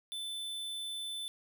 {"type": "tone", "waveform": "square", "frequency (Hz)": 3520, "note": "A7", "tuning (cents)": 0, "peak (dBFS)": -38, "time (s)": [0.12, 1.28], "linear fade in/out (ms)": 0, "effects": []}